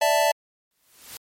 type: chord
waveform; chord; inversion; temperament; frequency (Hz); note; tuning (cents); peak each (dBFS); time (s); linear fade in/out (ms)
square; D suspended second; none; just; 587.3 / 660.7 / 881; D5 / E5 / A5; 0 / +4 / +2; -23; 0.01-0.32; 10
type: noise with exponential growth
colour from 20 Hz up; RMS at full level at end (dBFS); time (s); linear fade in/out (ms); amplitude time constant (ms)
white; -36; 0.71-1.17; 1; 100
effects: MP3 64 kbps